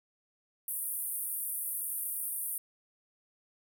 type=band-pass noise; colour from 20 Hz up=pink; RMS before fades=-36 dBFS; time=0.68-2.58 s; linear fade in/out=2 ms; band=9100 to 16000 Hz; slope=96 dB/octave; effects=none